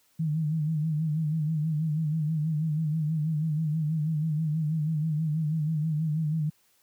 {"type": "tone with vibrato", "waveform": "sine", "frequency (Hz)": 155.56, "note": "D#3", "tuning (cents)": 0, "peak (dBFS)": -24, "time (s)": [0.19, 6.5], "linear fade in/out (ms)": 10, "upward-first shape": "sine", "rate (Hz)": 6.2, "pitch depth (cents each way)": 76, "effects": ["white hiss -66 dBFS RMS until 6.82 s", "high-pass 80 Hz 12 dB/octave"]}